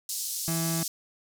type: band-pass noise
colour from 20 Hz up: pink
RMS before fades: -33 dBFS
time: 0.09-0.88 s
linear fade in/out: 2 ms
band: 4900 to 15000 Hz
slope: 24 dB/octave
type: tone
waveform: 35% pulse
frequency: 164.81 Hz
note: E3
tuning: in tune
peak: -26 dBFS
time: 0.48-0.83 s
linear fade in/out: 0 ms
effects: none